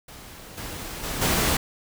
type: noise with level steps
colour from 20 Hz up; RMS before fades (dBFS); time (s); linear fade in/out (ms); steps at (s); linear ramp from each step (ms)
pink; -43 / -35 / -30 / -22; 0.08-1.57; 5; 0.57 / 1.03 / 1.21; 10
effects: none